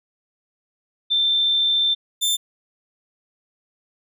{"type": "tone pair in turn", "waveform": ["sine", "sawtooth"], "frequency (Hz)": [3563, 3563], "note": ["A7", "A7"], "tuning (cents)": [21, 21], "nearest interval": "unison", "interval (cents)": 0, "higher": "neither", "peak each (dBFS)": [-16, -15], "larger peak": "second", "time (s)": [[1.1, 1.95], [2.21, 2.37]], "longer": "first", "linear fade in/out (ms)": 20, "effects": []}